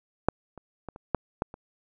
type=clicks; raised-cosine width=1 ms; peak=-6 / -29 / -23 / -29 / -9 / -12 / -27 dBFS; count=7; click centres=0.286 / 0.577 / 0.887 / 0.961 / 1.147 / 1.421 / 1.541 s; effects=none